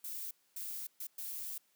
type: noise bursts at uneven times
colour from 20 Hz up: violet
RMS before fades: -42 dBFS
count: 4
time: 0.04-0.31 / 0.56-0.87 / 1-1.07 / 1.18-1.58 s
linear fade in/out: 5 ms
effects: white hiss -73 dBFS RMS until 1.75 s + high-pass 150 Hz 12 dB/octave